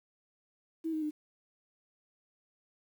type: tone with pitch steps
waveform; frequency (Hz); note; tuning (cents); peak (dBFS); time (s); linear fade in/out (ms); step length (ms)
sine; 323.6 / 312.9 / 302.6; E4 / D#4 / D#4; -32 / +10 / -48; -31; 0.84-1.11; 20; 90
effects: 10-bit